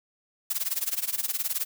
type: noise with tremolo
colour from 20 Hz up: blue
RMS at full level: -26 dBFS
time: 0.5-1.65 s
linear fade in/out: 5 ms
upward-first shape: sine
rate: 19 Hz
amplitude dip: 90%
effects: none